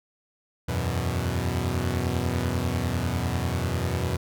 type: chord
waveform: sawtooth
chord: E suspended second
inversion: none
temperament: equal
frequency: 82.41 / 92.5 / 123.47 Hz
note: E2 / F#2 / B2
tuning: 0 / 0 / 0 cents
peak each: -25 dBFS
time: 0.68-4.17 s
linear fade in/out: 10 ms
effects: none